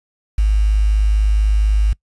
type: tone with quantisation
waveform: sine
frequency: 52.1 Hz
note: G#1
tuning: 6 cents sharp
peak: -11 dBFS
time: 0.38-1.93 s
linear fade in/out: 5 ms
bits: 6
effects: noise-tail reverb RT60 0.1 s tail -23 dB re dry + resampled to 24000 Hz